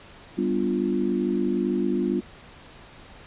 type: chord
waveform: sine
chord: G dominant seventh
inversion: none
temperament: equal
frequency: 196 / 246.9 / 293.7 / 349.2 Hz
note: G3 / B3 / D4 / F4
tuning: 0 / 0 / 0 / 0 cents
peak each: -27 / -27 / -29 / -26 dBFS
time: 0.37-2.21 s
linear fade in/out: 20 ms
effects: pink hiss -47 dBFS RMS until 3.26 s + resampled to 8000 Hz